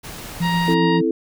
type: noise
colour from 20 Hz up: pink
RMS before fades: -34 dBFS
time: 0.03-0.75 s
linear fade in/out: 20 ms
type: tone with tremolo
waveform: sine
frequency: 171.3 Hz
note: F3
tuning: 33 cents flat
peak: -17 dBFS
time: 0.4-1.02 s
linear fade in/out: 10 ms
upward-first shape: triangle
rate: 7.3 Hz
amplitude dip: 35%
type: harmonic tone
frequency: 940 Hz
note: A#5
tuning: 14 cents sharp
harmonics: 1 / 2 / 3 / 4 / 5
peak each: -22 / -26 / -31 / -32 / -36 dBFS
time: 0.41-1.01 s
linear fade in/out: 50 ms
type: chord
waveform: sine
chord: A minor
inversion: first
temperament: equal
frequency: 261.6 / 329.6 / 440 Hz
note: C4 / E4 / A4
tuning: 0 / 0 / 0 cents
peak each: -23 / -19 / -21 dBFS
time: 0.68-1.11 s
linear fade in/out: 2 ms
effects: none